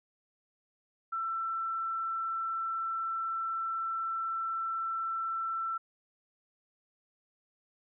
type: tone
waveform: sine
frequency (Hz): 1338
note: E6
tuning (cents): +25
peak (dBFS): -31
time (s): 1.12-5.78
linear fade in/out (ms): 10
effects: none